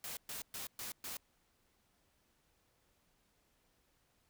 white noise bursts, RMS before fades -44 dBFS, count 5, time 0.04-1.17 s, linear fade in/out 2 ms, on 130 ms, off 120 ms, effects pink hiss -75 dBFS RMS until 4.29 s

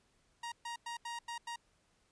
sawtooth tone bursts at uneven times, 940 Hz, A#5, 14 cents sharp, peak -36 dBFS, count 6, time 0.43-0.52 / 0.65-0.76 / 0.86-0.97 / 1.05-1.19 / 1.28-1.38 / 1.47-1.56 s, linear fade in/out 5 ms, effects pink hiss -73 dBFS RMS until 2.11 s + resampled to 22050 Hz

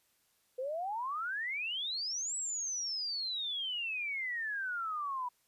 sine exponential two-way sweep, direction up then down, 493.9 to 7902 to 969 Hz, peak -34 dBFS, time 0.58-5.29 s, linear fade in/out 10 ms, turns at 2.36 s, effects white hiss -73 dBFS RMS until 5.47 s + resampled to 32000 Hz

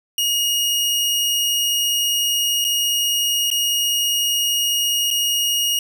sawtooth tone with dropouts, 2871 Hz, F7, 47 cents sharp, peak -14 dBFS, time 0.18-5.79 s, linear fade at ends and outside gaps 2 ms, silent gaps 2.644-2.648 / 3.503-3.513 / 5.105-5.11 s, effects none

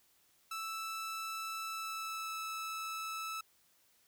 sawtooth tone with pitch glide, 1318.5 to 1309.4 Hz, E6 to E6, 0 to -12 cents, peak -35 dBFS, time 0.51-3.41 s, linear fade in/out 5 ms, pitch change -12 cents, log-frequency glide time 1.65-2.37 s, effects white hiss -70 dBFS RMS until 4.07 s

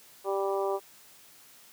harmonic tone, 196 Hz, G3, in tune, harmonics 2 / 3 / 4 / 5 / 6, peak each -29 / -33 / -35 / -37 / -39 dBFS, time 0.24-0.8 s, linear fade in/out 50 ms, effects white hiss -55 dBFS RMS until 1.72 s + high-pass 80 Hz 12 dB/octave

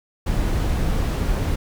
brown noise, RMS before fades -21 dBFS, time 0.26-1.56 s, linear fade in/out 10 ms, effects none

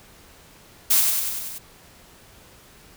blue noise with echo, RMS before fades -17 dBFS, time 0.9-1.01 s, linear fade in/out 10 ms, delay 96 ms, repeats 6, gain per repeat -3 dB, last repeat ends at 1.586 s, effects pink hiss -50 dBFS RMS until 2.96 s

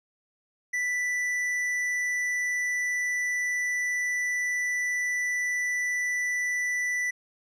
sine tone with tanh clipping, 1977 Hz, B6, 1 cent sharp, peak -27 dBFS, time 0.73-7.11 s, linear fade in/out 10 ms, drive 9 dB, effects none

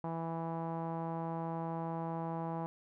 sawtooth tone with low-pass filter, 164.81 Hz, E3, in tune, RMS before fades -38 dBFS, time 0.04-2.66 s, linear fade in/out 0 ms, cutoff 900 Hz, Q 3.8, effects none

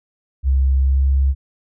sine tone with pitch glide, 66.8 to 67.85 Hz, C2 to C#2, +36 to -36 cents, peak -12 dBFS, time 0.43-1.35 s, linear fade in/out 50 ms, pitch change +28 cents, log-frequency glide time 0.79-1.07 s, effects none

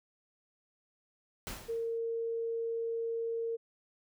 pink noise with exponential decay, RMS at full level -38 dBFS, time 1.47-1.98 s, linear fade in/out 0 ms, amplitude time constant 110 ms
sine tone, 459 Hz, A#4, 27 cents flat, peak -32 dBFS, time 1.68-3.57 s, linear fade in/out 20 ms
effects none

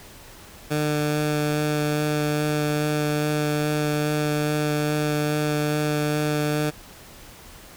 15% pulse tone with vibrato, 150 Hz, D3, 37 cents sharp, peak -15 dBFS, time 0.7-6.71 s, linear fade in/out 20 ms, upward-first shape sine, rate 2.4 Hz, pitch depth 9 cents each way, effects pink hiss -45 dBFS RMS until 7.76 s

